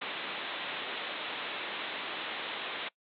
white low-pass noise, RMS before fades -38 dBFS, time 0.01-2.89 s, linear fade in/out 10 ms, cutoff 3800 Hz, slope 96 dB/octave, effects noise-tail reverb RT60 0.1 s tail -23 dB re dry + high-pass 300 Hz 12 dB/octave

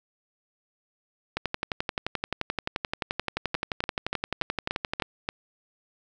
two click trains, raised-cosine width 0.3 ms, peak -11 / -11 dBFS, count 43 / 7, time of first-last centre 1.37-5.022 / 3.55-5.289 s, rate 11.5 / 3.45 Hz, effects none

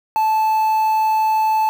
triangle tone with quantisation, 874 Hz, A5, 12 cents flat, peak -12 dBFS, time 0.16-1.69 s, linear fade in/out 0 ms, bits 6, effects none

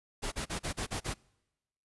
pink noise bursts, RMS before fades -35 dBFS, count 7, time 0.22-1.142 s, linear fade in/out 20 ms, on 100 ms, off 37 ms, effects noise-tail reverb RT60 1.0 s tail -26 dB re dry + resampled to 24000 Hz

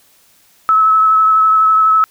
sine tone with vibrato, 1296 Hz, E6, 30 cents flat, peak -7 dBFS, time 0.69-2.04 s, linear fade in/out 0 ms, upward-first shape sine, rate 12 Hz, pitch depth 16 cents each way, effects white hiss -51 dBFS RMS until 2.1 s

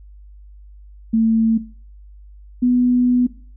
sine tone pair in turn, 224.3 / 247.3 Hz, A3 / B3, +34 / +3 cents, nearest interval major second, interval 169 cents, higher second, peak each -12 dBFS, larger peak neither, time 1.13-1.58 / 2.62-3.27 s, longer second, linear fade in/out 10 ms, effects noise-tail reverb RT60 0.4 s tail -17 dB re dry + added 50 Hz sine -39 dBFS peak until 3.56 s

